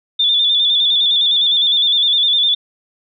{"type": "tone with vibrato", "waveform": "sine", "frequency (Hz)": 3520, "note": "A7", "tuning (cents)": 0, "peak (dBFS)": -11, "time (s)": [0.19, 2.55], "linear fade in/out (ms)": 10, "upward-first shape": "square", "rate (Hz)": 9.8, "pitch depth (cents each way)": 42, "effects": []}